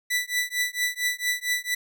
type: tone with tremolo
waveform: sawtooth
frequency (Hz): 1975.5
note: B6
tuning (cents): 0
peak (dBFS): -17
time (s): 0.1-1.75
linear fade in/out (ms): 10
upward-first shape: triangle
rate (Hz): 4.4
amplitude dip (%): 100
effects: none